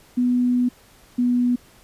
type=tone pair in turn; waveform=sine; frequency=246.9 / 245.1 Hz; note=B3 / B3; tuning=0 / -13 cents; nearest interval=unison; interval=13 cents; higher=first; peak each=-16 dBFS; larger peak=neither; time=0.17-0.69 / 1.18-1.56 s; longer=first; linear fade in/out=10 ms; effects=pink hiss -52 dBFS RMS until 1.83 s + resampled to 32000 Hz